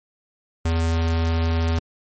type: tone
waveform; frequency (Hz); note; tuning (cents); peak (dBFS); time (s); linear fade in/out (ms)
square; 82.41; E2; 0; -19; 0.65-1.79; 5
effects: MP3 32 kbps